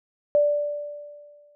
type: tone with exponential decay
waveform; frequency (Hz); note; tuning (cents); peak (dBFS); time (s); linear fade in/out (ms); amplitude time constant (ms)
sine; 586; D5; -4; -14; 0.35-1.55; 0; 260
effects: none